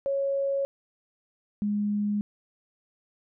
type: tone pair in turn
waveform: sine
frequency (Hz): 552 / 206.8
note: C#5 / G#3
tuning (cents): -7 / -7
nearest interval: octave + perfect fourth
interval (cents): 1700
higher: first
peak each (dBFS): -24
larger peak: neither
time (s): 0.06-0.65 / 1.62-2.21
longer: neither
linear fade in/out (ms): 0
effects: none